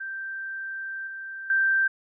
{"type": "tone with level steps", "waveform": "sine", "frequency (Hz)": 1568, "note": "G6", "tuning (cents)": 0, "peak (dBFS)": [-31, -34, -19], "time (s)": [0, 1.88], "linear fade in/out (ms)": 10, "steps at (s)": [1.07, 1.5], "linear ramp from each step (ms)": 2, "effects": []}